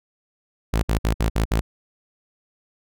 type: tone bursts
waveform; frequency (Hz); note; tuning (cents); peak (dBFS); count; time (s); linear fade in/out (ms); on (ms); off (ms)
sawtooth; 55; A1; 0; -14; 6; 0.73-1.61; 10; 100; 56
effects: none